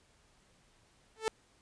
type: tone with exponential growth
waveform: sawtooth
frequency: 441.4 Hz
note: A4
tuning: 5 cents sharp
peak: -22 dBFS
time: 1.16-1.28 s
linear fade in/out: 0 ms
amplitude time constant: 26 ms
effects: pink hiss -67 dBFS RMS until 1.61 s + resampled to 22050 Hz